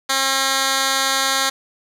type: tone with band-pass filter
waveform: 10% pulse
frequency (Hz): 268.9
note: C4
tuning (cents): +47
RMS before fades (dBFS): -19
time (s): 0.09-1.5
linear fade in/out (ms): 10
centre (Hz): 4800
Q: 0.62
effects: none